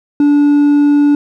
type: tone with hard clipping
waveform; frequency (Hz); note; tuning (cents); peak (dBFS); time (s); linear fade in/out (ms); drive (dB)
triangle; 290; D4; -22; -7; 0.2-1.15; 2; 5
effects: none